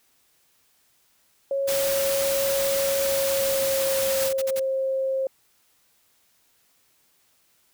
sine tone with pitch glide, 550 to 532.5 Hz, C#5 to C5, -14 to +30 cents, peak -22 dBFS, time 1.51-5.27 s, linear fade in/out 2 ms, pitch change -56 cents, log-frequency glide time 2.98-4.67 s
white noise, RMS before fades -28 dBFS, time 1.67-4.3 s, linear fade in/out 20 ms
white noise bursts, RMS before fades -33 dBFS, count 5, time 4.2-4.599 s, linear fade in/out 10 ms, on 43 ms, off 46 ms
effects white hiss -64 dBFS RMS until 7.73 s

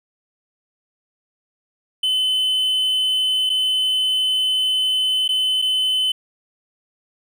triangle tone with dropouts, 3037 Hz, F#7, 44 cents sharp, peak -15 dBFS, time 2.03-6.12 s, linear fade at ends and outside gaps 5 ms, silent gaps 3.495-3.499 / 5.279-5.289 / 5.618-5.622 s, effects none

